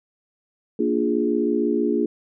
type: chord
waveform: sine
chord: Bb dominant seventh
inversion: none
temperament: equal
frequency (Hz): 233.1 / 293.7 / 349.2 / 415.3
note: Bb3 / D4 / F4 / Ab4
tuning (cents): 0 / 0 / 0 / 0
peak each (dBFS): -24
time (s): 0.79-2.06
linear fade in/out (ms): 5
effects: none